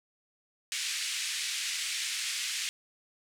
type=band-pass noise; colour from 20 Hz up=pink; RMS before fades=-34 dBFS; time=0.72-2.69 s; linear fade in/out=0 ms; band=2100 to 9000 Hz; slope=24 dB/octave; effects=none